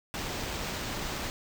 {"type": "noise with sample-and-hold", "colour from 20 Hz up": "pink", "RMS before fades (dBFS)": -35, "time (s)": [0.14, 1.3], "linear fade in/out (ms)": 0, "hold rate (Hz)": 11025, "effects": []}